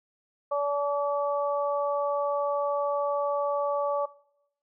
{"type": "harmonic tone", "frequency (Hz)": 286.7, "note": "D4", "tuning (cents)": -42, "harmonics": [2, 3, 4], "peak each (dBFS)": [-26, -34, -30], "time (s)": [0.51, 4.06], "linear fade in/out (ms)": 10, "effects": ["noise-tail reverb RT60 0.8 s tail -22 dB re dry"]}